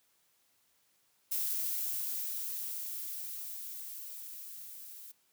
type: noise with level ramp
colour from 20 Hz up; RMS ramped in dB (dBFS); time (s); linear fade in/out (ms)
violet; -33 to -49; 1.31-5.12; 10
effects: white hiss -72 dBFS RMS until 5.32 s + high-pass 60 Hz 12 dB/octave